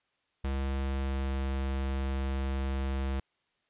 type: tone with pitch glide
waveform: square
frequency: 67.7 to 67.23 Hz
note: C#2 to C2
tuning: -40 to +48 cents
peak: -30 dBFS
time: 0.44-3.2 s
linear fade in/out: 5 ms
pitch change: -12 cents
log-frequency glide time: 0.73-1.38 s
effects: white hiss -75 dBFS RMS until 3.69 s + resampled to 8000 Hz